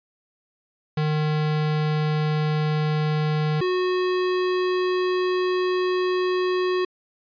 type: tone pair in turn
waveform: square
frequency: 152.9 / 366 Hz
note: D#3 / F#4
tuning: -30 / -19 cents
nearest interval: octave + minor third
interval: 1511 cents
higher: second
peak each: -21 dBFS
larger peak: neither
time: 0.97-3.61 / 3.61-6.85 s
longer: second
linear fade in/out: 5 ms
effects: resampled to 11025 Hz